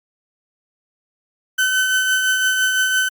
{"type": "tone with tremolo", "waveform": "35% pulse", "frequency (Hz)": 1521, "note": "F#6", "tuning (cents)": 47, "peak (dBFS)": -12, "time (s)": [1.58, 3.09], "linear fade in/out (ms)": 10, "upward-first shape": "triangle", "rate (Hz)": 5.9, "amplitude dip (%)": 40, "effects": ["Opus 48 kbps"]}